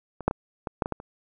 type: clicks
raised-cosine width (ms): 1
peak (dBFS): -22 / -6 / -15 / -16 / -9 / -15 / -14 / -26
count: 8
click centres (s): 0.207 / 0.28 / 0.311 / 0.672 / 0.822 / 0.859 / 0.923 / 1.001
effects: none